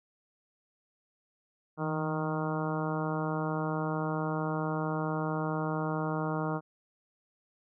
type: harmonic tone with a mistuned harmonic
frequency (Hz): 155.56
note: D#3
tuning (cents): 0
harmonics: 1 / 2 / 3 / 4 / 5 / 6 / 7 / 8 / 9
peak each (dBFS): -33 / -36 / -38 / -39 / -40 / -41 / -41 / -42 / -43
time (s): 1.77-6.61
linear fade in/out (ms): 50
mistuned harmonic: 1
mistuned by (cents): +50
effects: none